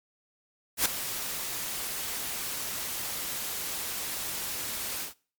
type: noise with ADSR envelope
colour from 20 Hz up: white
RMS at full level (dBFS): -22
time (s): 0.77-5.14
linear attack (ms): 85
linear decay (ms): 6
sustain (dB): -12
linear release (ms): 120
effects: noise-tail reverb RT60 0.4 s tail -22 dB re dry + MP3 96 kbps